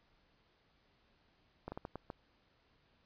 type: slowing click train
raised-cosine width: 1 ms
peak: -28 dBFS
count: 6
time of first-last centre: 1.68-2.102 s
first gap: 40 ms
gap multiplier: 1.38
effects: pink hiss -72 dBFS RMS until 3.05 s + resampled to 11025 Hz